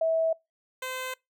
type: tone pair in turn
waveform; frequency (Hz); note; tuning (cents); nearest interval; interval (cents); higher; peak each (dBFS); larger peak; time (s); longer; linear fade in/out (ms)
sine / 10% pulse; 650 / 514.6; E5 / C5; -24 / -29; major third; 405; first; -22 / -24; first; 0.01-0.33 / 0.82-1.14; neither; 5
effects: noise-tail reverb RT60 0.2 s tail -24 dB re dry